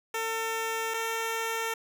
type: tone pair in turn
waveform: 10% pulse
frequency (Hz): 450 / 452.4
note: A4 / A4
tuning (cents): +39 / +48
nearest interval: unison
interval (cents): 9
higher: second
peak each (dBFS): -21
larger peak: neither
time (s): 0.14-0.94 / 0.94-1.74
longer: neither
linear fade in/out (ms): 5
effects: none